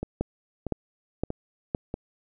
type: two click trains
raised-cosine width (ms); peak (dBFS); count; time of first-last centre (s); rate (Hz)
2; -12 / -17; 4 / 4; 0.21-1.748 / 0.03-1.941; 1.95 / 1.57
effects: none